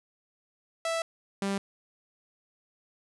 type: tone pair in turn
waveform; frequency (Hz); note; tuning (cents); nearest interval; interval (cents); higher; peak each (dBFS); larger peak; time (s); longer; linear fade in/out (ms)
sawtooth; 659.3 / 197.37; E5 / G3; 0 / +12; octave + major sixth; 2088; first; -24; neither; 0.85-1.02 / 1.42-1.58; first; 2
effects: resampled to 24000 Hz + 11-bit